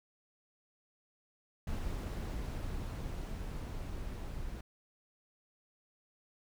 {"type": "noise with level ramp", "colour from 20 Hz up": "brown", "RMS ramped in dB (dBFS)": [-37, -42], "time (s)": [1.67, 4.61], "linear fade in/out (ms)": 5, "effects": []}